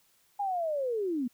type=linear sweep; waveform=sine; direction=down; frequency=827 to 230.4 Hz; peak=-28 dBFS; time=0.39-1.28 s; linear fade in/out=10 ms; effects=white hiss -67 dBFS RMS until 1.33 s